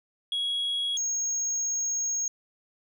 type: tone pair in turn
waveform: sine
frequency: 3322 / 6539 Hz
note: G#7 / G#8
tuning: 0 / -28 cents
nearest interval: octave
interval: 1172 cents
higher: second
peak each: -24 dBFS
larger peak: neither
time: 0.32-0.97 / 0.97-2.28 s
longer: second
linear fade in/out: 2 ms
effects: tanh soft clip ceiling -24 dBFS